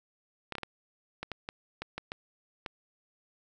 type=clicks; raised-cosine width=0.3 ms; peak=-20 dBFS; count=11; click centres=0.523 / 0.553 / 0.583 / 0.633 / 1.23 / 1.317 / 1.489 / 1.82 / 1.98 / 2.119 / 2.662 s; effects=none